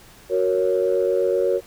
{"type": "chord", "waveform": "sine", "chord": "F# major", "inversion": "none", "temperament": "equal", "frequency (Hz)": [370, 466.2, 554.4], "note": ["F#4", "A#4", "C#5"], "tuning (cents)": [0, 0, 0], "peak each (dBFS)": -21, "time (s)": [0.29, 1.61], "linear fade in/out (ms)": 50, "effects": ["tanh soft clip ceiling -9 dBFS", "pink hiss -48 dBFS RMS until 1.66 s"]}